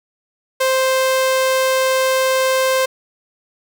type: tone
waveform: sawtooth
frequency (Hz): 523.3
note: C5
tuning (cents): 0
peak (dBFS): -10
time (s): 0.6-2.86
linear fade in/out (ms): 10
effects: none